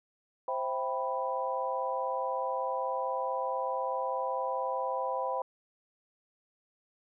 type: chord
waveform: sine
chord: C major seventh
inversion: none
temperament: equal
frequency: 523.3 / 659.3 / 784 / 987.8 Hz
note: C5 / E5 / G5 / B5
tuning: 0 / 0 / 0 / 0 cents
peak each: -34 / -39 / -36 / -34 dBFS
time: 0.48-5.42 s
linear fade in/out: 2 ms
effects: none